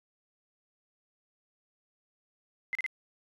sine tone bursts, 2061 Hz, C7, 27 cents flat, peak -29 dBFS, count 3, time 2.73-2.863 s, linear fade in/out 0 ms, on 21 ms, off 35 ms, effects resampled to 24000 Hz

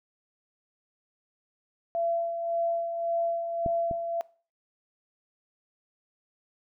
sine tone with tremolo, 676 Hz, E5, 43 cents sharp, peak -24 dBFS, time 1.95-4.21 s, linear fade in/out 0 ms, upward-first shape sine, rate 1.8 Hz, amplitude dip 50%
clicks, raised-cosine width 3 ms, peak -19 / -23 dBFS, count 2, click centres 3.662 / 3.912 s
effects noise-tail reverb RT60 0.4 s tail -21 dB re dry

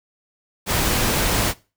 pink noise, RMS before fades -20 dBFS, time 0.66-1.54 s, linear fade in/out 50 ms, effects noise-tail reverb RT60 0.3 s tail -20 dB re dry

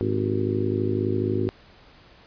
harmonic tone with a mistuned harmonic, 52 Hz, G#1, 3 cents sharp, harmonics 2 / 3 / 4 / 5 / 6 / 7 / 8 / 9, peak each -27 / -37 / -33 / -29 / -31 / -26 / -33 / -36 dBFS, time 0.01-1.49 s, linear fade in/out 0 ms, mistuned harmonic 8, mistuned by -73 cents, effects pink hiss -52 dBFS RMS until 2.26 s + resampled to 11025 Hz

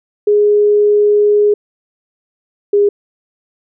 sine tone pair in turn, 415.3 / 407.9 Hz, G#4 / G#4, 0 / -31 cents, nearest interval unison, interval 31 cents, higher first, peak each -7 dBFS, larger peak neither, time 0.27-1.54 / 2.73-2.89 s, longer first, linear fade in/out 5 ms, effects none

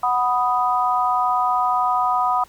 sine chord, B major, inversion second, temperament equal, 740 / 987.8 / 1244.5 Hz, F#5 / B5 / D#6, 0 / 0 / 0 cents, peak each -21 dBFS, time 0.03-2.44 s, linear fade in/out 5 ms, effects pink hiss -51 dBFS RMS until 2.48 s

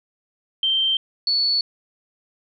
sine tone pair in turn, 3136 / 4435 Hz, G7 / C#8, 0 / 0 cents, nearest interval tritone, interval 600 cents, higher second, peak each -17 dBFS, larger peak neither, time 0.63-0.97 / 1.27-1.61 s, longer neither, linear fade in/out 2 ms, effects none

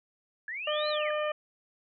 sine linear two-way sweep, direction up then down, 1661.2 to 4186 to 1661.2 Hz, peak -34 dBFS, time 0.48-1.11 s, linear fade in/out 2 ms, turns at 0.89 s
harmonic tone, 604 Hz, D5, 48 cents sharp, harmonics 1 / 2 / 3 / 4 / 5, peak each -29 / -35 / -39 / -41 / -43 dBFS, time 0.67-1.32 s, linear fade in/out 5 ms
effects none

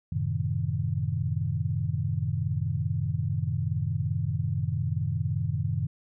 sine chord, F# diminished seventh, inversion none, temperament equal, 92.5 / 110 / 130.81 / 155.56 Hz, F#2 / A2 / C3 / Eb3, 0 / 0 / 0 / 0 cents, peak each -31 dBFS, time 0.12-5.87 s, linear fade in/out 5 ms, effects none

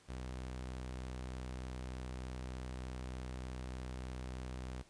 sawtooth tone, 63.3 Hz, B1, 43 cents sharp, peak -38 dBFS, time 0.08-4.83 s, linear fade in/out 20 ms, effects pink hiss -65 dBFS RMS until 4.89 s + resampled to 22050 Hz

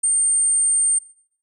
sine tone, 8750 Hz, C#9, 24 cents flat, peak -15 dBFS, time 0.03-0.99 s, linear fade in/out 10 ms, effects noise-tail reverb RT60 0.6 s tail -22 dB re dry

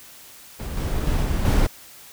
brown noise with level steps, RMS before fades -29 / -24 / -21 / -23 / -17 dBFS, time 0.59-1.67 s, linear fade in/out 10 ms, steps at 0.77 / 1.07 / 1.23 / 1.45 s, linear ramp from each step 2 ms, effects white hiss -45 dBFS RMS until 2.12 s

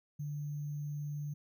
sine tone with sample-and-hold, 146.83 Hz, D3, in tune, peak -36 dBFS, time 0.19-1.34 s, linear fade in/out 10 ms, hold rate 6300 Hz, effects none

